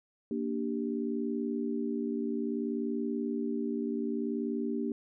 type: chord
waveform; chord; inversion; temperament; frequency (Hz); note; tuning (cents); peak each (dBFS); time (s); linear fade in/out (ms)
sine; G minor; first; equal; 233.1 / 293.7 / 392; Bb3 / D4 / G4; 0 / 0 / 0; -33 / -35 / -36; 0.31-4.92; 2
effects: none

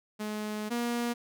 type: tone pair in turn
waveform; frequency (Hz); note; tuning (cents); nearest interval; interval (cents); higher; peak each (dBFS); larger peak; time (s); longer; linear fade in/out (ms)
sawtooth; 212.2 / 238.2; G#3 / A#3; +38 / +38; major second; 200; second; -29 / -25; second; 0.19-0.7 / 0.7-1.14; first; 20
effects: none

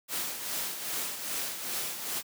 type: noise with tremolo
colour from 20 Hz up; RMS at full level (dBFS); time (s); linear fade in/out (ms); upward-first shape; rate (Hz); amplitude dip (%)
white; -32; 0.08-2.23; 50; triangle; 2.5; 60
effects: high-pass 150 Hz 12 dB/octave

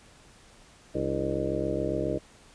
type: harmonic tone with a mistuned harmonic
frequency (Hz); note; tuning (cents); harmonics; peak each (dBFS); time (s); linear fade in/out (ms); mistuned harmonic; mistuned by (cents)
67.3; C2; +49; 1 / 2 / 3 / 4 / 5 / 6 / 7 / 8 / 9; -38 / -36 / -38 / -35 / -33 / -35 / -34 / -39 / -33; 0.94-2.19; 20; 4; +150
effects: pink hiss -55 dBFS RMS until 2.54 s + resampled to 22050 Hz

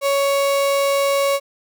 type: tone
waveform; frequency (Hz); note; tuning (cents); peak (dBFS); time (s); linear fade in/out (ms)
35% pulse; 557; C#5; +8; -14; 0.01-1.4; 50
effects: none

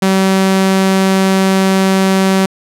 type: tone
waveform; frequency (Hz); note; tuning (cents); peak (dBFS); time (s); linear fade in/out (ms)
sawtooth; 191.3; G3; -42; -5; 0.02-2.46; 5
effects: low-pass 12000 Hz 12 dB/octave

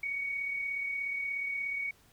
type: tone with amplitude modulation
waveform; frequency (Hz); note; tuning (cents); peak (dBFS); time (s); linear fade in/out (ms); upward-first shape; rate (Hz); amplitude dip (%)
sine; 2238; C#7; +16; -30; 0.03-1.91; 5; sine; 36.8; 40
effects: pink hiss -63 dBFS RMS until 2.12 s

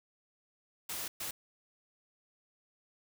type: noise bursts at uneven times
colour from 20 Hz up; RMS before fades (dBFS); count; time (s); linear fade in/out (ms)
white; -39; 2; 0.89-1.08 / 1.2-1.31; 5
effects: none

